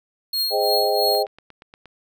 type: tone with tremolo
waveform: 45% pulse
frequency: 4274 Hz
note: C8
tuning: 36 cents sharp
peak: -18 dBFS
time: 0.33-1.23 s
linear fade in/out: 5 ms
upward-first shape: triangle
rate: 3 Hz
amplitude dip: 75%
type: chord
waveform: sine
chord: Ab major seventh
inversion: none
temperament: equal with one note detuned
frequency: 415.3 / 523.3 / 624.8 / 784 Hz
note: Ab4 / C5 / Eb5 / G5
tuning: 0 / 0 / +7 / 0 cents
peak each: -23 / -24 / -23 / -23 dBFS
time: 0.5-1.27 s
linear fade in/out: 50 ms
type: click train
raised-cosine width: 0.3 ms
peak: -27 dBFS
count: 7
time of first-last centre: 1.15-1.857 s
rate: 8.49 Hz
effects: none